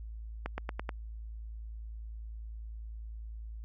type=accelerating click train; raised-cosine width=0.5 ms; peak=-20 dBFS; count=5; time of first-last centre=0.46-0.892 s; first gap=120 ms; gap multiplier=0.93; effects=added 55 Hz sine -40 dBFS peak until 3.64 s